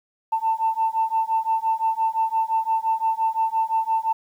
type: beating tone pair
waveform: sine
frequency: 890 / 895.8 Hz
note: A5 / A5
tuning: +20 / +31 cents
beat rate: 5.8 Hz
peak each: -22 dBFS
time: 0.32-4.13 s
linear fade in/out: 10 ms
effects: tanh soft clip ceiling -12 dBFS + 9-bit